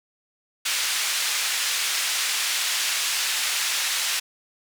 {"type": "band-pass noise", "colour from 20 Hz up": "pink", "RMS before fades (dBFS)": -25, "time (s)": [0.65, 4.2], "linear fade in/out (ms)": 10, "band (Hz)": [2100, 9600], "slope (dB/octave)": 12, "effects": []}